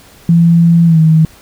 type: tone with pitch glide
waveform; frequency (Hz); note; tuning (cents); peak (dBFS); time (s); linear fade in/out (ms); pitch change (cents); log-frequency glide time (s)
sine; 168.5 to 159.04; E3 to D#3; +38 to +38; -4; 0.29-1.25; 2; -100; 0.86-0.99
effects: pink hiss -41 dBFS RMS until 1.41 s